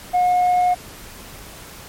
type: tone with tanh clipping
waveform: sine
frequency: 721 Hz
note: F#5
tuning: 45 cents flat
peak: -14 dBFS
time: 0.13-0.75 s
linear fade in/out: 20 ms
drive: 1 dB
effects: pink hiss -39 dBFS RMS until 1.88 s + MP3 64 kbps